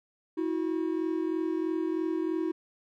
triangle tone pair together, 322.2 / 365.3 Hz, E4 / F#4, -39 / -22 cents, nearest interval major second, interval 217 cents, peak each -27 / -30 dBFS, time 0.37-2.52 s, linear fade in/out 10 ms, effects none

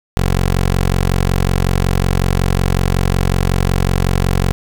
15% pulse tone, 45.42 Hz, F#1, 31 cents flat, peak -6 dBFS, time 0.17-4.52 s, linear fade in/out 0 ms, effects none

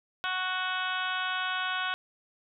harmonic tone with a mistuned harmonic, 370 Hz, F#4, in tune, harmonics 2 / 3 / 4 / 5 / 6 / 7 / 8 / 9 / 10, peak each -38 / -35 / -32 / -44 / -44 / -39 / -40 / -39 / -43 dBFS, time 0.24-1.94 s, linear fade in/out 0 ms, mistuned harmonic 8, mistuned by +19 cents, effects none

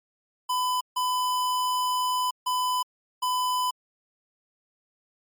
square tone bursts at uneven times, 1003 Hz, B5, 26 cents sharp, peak -24 dBFS, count 4, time 0.49-0.81 / 0.96-2.31 / 2.46-2.83 / 3.22-3.71 s, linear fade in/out 10 ms, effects MP3 96 kbps

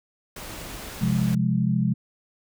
pink noise, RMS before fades -37 dBFS, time 0.36-1.35 s, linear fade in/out 5 ms
sine chord, F minor, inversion second, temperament equal, 130.81 / 174.61 / 207.7 Hz, C3 / F3 / Ab3, 0 / 0 / 0 cents, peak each -24 dBFS, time 1.01-1.94 s, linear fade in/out 10 ms
effects none

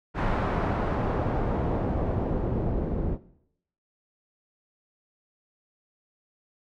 pink noise with low-pass filter sweep, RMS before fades -27 dBFS, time 0.14-3.18 s, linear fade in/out 50 ms, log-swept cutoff 1400 to 390 Hz, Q 0.94, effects noise-tail reverb RT60 0.7 s tail -17 dB re dry

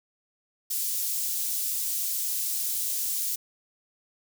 white high-pass noise, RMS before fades -29 dBFS, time 0.7-3.36 s, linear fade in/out 10 ms, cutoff 5900 Hz, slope 12 dB/octave, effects none

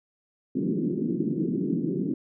pink band-pass noise, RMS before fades -27 dBFS, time 0.55-2.14 s, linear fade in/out 5 ms, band 160 to 370 Hz, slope 48 dB/octave, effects none

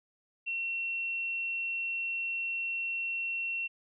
sine tone, 2720 Hz, F7, 46 cents flat, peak -31 dBFS, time 0.46-3.68 s, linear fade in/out 20 ms, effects none

